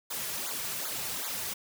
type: noise with flanger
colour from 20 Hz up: white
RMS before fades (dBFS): -35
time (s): 0.1-1.54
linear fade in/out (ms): 10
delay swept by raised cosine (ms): 0.35 to 3.95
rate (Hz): 2.6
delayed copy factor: -1
effects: none